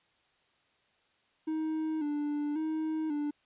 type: tone with vibrato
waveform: triangle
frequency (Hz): 304.1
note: D#4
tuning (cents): -40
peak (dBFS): -28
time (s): 1.47-3.31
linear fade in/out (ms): 10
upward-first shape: square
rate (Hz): 0.92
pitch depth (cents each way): 59
effects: white hiss -70 dBFS RMS until 3.45 s + resampled to 8000 Hz

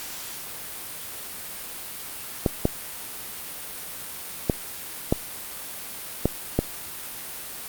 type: clicks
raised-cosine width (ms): 2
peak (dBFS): -5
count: 6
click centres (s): 2.462 / 2.654 / 4.498 / 5.125 / 6.256 / 6.59
effects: white hiss -36 dBFS RMS until 7.68 s + Opus 48 kbps

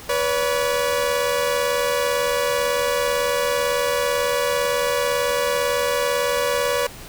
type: tone pair together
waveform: sawtooth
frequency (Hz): 490 / 568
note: B4 / C#5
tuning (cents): -14 / +42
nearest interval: minor third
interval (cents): 256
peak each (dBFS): -18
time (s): 0.09-6.87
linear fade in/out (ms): 5
effects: pink hiss -39 dBFS RMS until 7.08 s

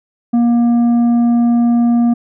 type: tone with tanh clipping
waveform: sine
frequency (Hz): 236.9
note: A#3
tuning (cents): +28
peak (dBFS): -10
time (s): 0.33-2.14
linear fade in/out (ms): 10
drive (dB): 6
effects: none

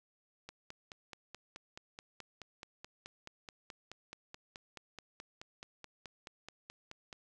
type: click train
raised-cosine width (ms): 0.2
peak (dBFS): -29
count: 32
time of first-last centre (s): 0.49-7.128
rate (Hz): 4.67
effects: none

